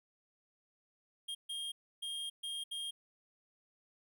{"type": "tone bursts at uneven times", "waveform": "square", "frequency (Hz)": 3226, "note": "G7", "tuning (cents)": 49, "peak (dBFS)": -39, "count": 5, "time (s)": [[1.28, 1.35], [1.49, 1.72], [2.02, 2.3], [2.43, 2.64], [2.71, 2.91]], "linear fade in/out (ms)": 10, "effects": []}